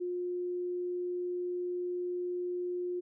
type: tone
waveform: sine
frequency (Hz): 356.6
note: F4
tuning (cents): +36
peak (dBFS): -32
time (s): 0-3.01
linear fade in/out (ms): 20
effects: none